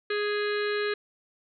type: harmonic tone with a mistuned harmonic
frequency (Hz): 415.3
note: G#4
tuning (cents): 0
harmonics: 1 / 3 / 4 / 5 / 6 / 7 / 8 / 9 / 10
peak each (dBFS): -27 / -37 / -33 / -40 / -40 / -44 / -45 / -44 / -41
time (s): 0.1-0.94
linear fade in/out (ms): 5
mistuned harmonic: 9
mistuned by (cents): +47
effects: none